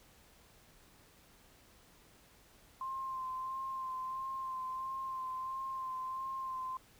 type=tone with vibrato; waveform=sine; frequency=1049 Hz; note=C6; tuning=4 cents sharp; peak=-37 dBFS; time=2.81-6.77 s; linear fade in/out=2 ms; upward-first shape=sine; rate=1.5 Hz; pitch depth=24 cents each way; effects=pink hiss -63 dBFS RMS until 6.99 s